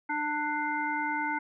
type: harmonic tone with a mistuned harmonic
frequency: 298.4 Hz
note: D4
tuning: 28 cents sharp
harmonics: 1 / 3 / 5 / 7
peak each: -36 / -31 / -34 / -35 dBFS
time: 0.09-1.39 s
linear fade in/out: 10 ms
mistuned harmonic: 5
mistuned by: -15 cents
effects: none